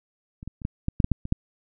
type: clicks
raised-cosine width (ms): 5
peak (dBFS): -26 / -21 / -26 / -14 / -12 / -7 / -8 / -8 / -20 / -8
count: 10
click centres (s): 0.429 / 0.476 / 0.618 / 0.651 / 0.884 / 1.002 / 1.044 / 1.117 / 1.254 / 1.324
effects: none